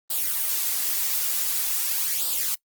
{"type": "noise with flanger", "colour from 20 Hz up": "blue", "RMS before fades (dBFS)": -25, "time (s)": [0.1, 2.55], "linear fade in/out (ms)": 5, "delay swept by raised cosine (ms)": [0.23, 5.53], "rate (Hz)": 0.46, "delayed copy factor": 0.65, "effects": ["noise-tail reverb RT60 0.1 s tail -22 dB re dry", "Opus 32 kbps"]}